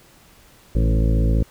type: harmonic tone with a mistuned harmonic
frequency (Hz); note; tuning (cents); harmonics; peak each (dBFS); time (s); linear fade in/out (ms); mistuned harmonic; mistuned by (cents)
55; A1; 0; 1 / 2 / 3 / 4 / 5 / 6 / 8 / 9 / 10; -16 / -22 / -26 / -28 / -30 / -32 / -34 / -35 / -36; 0.75-1.43; 5; 2; +50
effects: pink hiss -51 dBFS RMS until 1.5 s